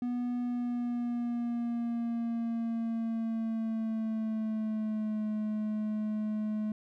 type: tone with pitch glide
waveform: triangle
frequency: 244.3 to 213.9 Hz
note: B3 to A3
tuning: -19 to -49 cents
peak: -28 dBFS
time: 0.02-6.72 s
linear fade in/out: 2 ms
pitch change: -230 cents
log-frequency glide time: 0.41-5.28 s
effects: none